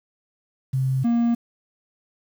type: tone pair in turn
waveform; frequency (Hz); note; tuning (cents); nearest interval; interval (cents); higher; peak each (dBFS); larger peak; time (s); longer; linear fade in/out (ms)
sine / triangle; 131.9 / 235; C3 / A#3; +14 / +14; minor seventh; 1000; second; -19 / -15; second; 0.73-1.04 / 1.04-1.35; neither; 10
effects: 8-bit